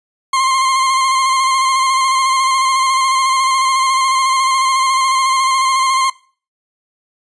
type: tone with vibrato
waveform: 40% pulse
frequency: 1059 Hz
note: C6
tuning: 21 cents sharp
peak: -11 dBFS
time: 0.33-6.1 s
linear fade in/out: 5 ms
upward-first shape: square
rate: 14 Hz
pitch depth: 25 cents each way
effects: noise-tail reverb RT60 0.4 s tail -20 dB re dry + resampled to 22050 Hz